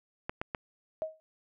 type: clicks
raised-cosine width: 0.5 ms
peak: -18 dBFS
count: 3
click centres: 0.295 / 0.415 / 0.548 s
type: tone with exponential decay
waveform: sine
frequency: 632 Hz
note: D#5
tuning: 27 cents sharp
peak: -27 dBFS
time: 1.02-1.2 s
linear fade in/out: 0 ms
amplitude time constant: 38 ms
effects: none